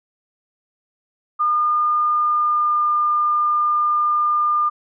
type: tone with pitch glide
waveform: sine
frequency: 1213 to 1204.6 Hz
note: D#6 to D6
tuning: -44 to +44 cents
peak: -15 dBFS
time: 1.39-4.7 s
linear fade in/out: 20 ms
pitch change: -12 cents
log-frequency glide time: 2.03-2.89 s
effects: none